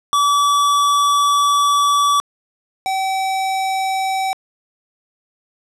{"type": "tone pair in turn", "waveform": "square", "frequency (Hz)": [1149, 766.9], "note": ["D6", "G5"], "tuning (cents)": [-38, -38], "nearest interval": "perfect fifth", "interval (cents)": 700, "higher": "first", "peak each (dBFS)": [-13, -18], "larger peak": "first", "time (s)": [[0.13, 2.2], [2.86, 4.33]], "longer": "first", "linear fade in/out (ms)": 0, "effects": ["low-pass 10000 Hz 12 dB/octave"]}